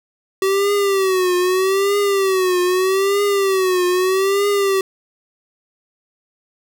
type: tone with vibrato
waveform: square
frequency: 382 Hz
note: G4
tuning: 45 cents flat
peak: -15 dBFS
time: 0.42-4.81 s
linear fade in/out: 2 ms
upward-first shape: triangle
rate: 0.8 Hz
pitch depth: 120 cents each way
effects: none